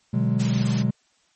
triangle chord, G# half-diminished seventh, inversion first, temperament just, 124.59 / 149.51 / 186.89 / 207.7 Hz, B2 / D3 / F#3 / G#3, +16 / +31 / +18 / 0 cents, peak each -21 / -26 / -24 / -22 dBFS, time 0.13-0.91 s, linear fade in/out 10 ms
white noise, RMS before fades -33 dBFS, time 0.39-0.83 s, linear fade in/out 10 ms
effects white hiss -64 dBFS RMS until 1.35 s + MP3 32 kbps

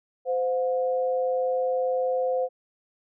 sine tone pair together, 515 / 716.7 Hz, C5 / F5, -28 / +45 cents, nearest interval tritone, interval 573 cents, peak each -23 / -30 dBFS, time 0.25-2.49 s, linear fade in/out 50 ms, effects none

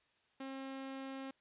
sawtooth tone, 268.3 Hz, C4, 44 cents sharp, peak -39 dBFS, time 0.4-1.31 s, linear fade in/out 5 ms, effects white hiss -74 dBFS RMS until 1.4 s + resampled to 8000 Hz

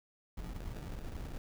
brown noise with sample-and-hold, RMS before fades -42 dBFS, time 0.37-1.38 s, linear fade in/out 5 ms, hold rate 1050 Hz, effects none

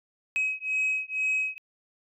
sine beating tone pair, 2543 / 2545.1 Hz, D#7 / D#7, +37 / +39 cents, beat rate 2.1 Hz, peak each -27 dBFS, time 0.36-1.58 s, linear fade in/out 0 ms, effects tanh soft clip ceiling -21 dBFS

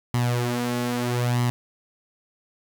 sawtooth tone with flanger, 121.6 Hz, B2, 26 cents flat, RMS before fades -24 dBFS, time 0.14-1.5 s, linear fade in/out 0 ms, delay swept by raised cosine 0.98 to 4.68 ms, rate 0.78 Hz, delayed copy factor +0.65, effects none

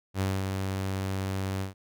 sawtooth tone with ADSR envelope, 96 Hz, G2, 36 cents flat, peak -21 dBFS, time 0.14-1.74 s, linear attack 65 ms, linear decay 220 ms, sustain -4 dB, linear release 130 ms, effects none

